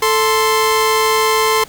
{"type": "tone pair together", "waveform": "sawtooth", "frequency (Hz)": [440, 1046.5], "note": ["A4", "C6"], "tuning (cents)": [0, 0], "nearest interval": "octave + minor third", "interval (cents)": 1500, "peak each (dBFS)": -11, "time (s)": [0.02, 1.64], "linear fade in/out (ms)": 5, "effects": ["pink hiss -40 dBFS RMS until 1.68 s"]}